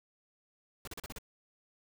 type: noise bursts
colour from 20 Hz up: pink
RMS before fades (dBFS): -43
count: 6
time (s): 0.85-1.185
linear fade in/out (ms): 2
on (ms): 25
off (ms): 37
effects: none